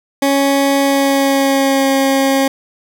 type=tone with pitch glide; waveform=20% pulse; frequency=277.2 to 270.9 Hz; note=C#4 to C#4; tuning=0 to -40 cents; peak=-6 dBFS; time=0.22-2.48 s; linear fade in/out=5 ms; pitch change=-40 cents; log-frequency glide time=0.8-1.9 s; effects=none